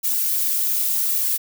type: noise with flanger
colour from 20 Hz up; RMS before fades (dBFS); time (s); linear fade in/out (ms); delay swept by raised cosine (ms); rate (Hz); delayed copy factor
violet; -21; 0.03-1.38; 20; 1.9 to 5; 0.89; -0.7
effects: none